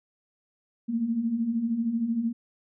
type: beating tone pair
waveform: sine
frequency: 220 / 233 Hz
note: A3 / A#3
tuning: 0 / -1 cents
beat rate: 13 Hz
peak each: -32 / -25 dBFS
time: 0.88-2.33 s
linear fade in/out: 20 ms
effects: none